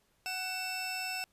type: tone pair together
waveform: 25% pulse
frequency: 745.9 / 2660 Hz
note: F#5 / E7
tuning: +14 / +15 cents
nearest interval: octave + minor seventh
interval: 2201 cents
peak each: -36 / -32 dBFS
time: 0.26-1.24 s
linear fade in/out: 0 ms
effects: pink hiss -72 dBFS RMS until 1.32 s + resampled to 32000 Hz